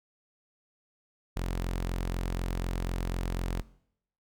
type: tone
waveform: sawtooth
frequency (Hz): 44.04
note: F1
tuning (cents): +15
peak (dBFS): -26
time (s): 1.36-3.62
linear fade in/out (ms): 10
effects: noise-tail reverb RT60 0.7 s tail -20 dB re dry